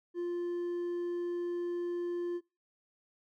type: tone with hard clipping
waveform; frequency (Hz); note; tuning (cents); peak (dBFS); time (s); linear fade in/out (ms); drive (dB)
triangle; 349.2; F4; 0; -33; 0.14-2.41; 50; 5
effects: noise-tail reverb RT60 0.3 s tail -24 dB re dry